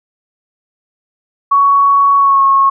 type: tone with pitch glide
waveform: sine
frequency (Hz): 1118 to 1093.1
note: C#6 to C#6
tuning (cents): +14 to -25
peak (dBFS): -6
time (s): 1.51-2.7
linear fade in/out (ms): 10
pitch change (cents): -39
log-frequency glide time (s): 2.18-2.42
effects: none